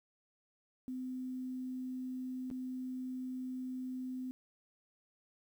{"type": "tone with dropouts", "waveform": "sine", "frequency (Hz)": 255.8, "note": "C4", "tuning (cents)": -39, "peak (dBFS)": -38, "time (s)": [0.88, 4.31], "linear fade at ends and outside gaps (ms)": 0, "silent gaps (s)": [2.502, 2.512], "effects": ["11-bit"]}